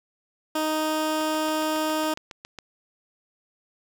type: tone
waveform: 15% pulse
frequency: 311.1 Hz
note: D#4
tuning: in tune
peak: -17 dBFS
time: 0.55-2.14 s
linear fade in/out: 5 ms
type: click train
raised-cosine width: 0.2 ms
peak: -21 dBFS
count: 11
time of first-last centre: 1.21-2.587 s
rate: 7.26 Hz
effects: none